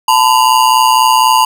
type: ring-modulated tone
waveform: square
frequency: 948 Hz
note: A#5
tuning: 29 cents sharp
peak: -4 dBFS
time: 0.08-1.45 s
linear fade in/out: 5 ms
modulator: 62 Hz
effects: none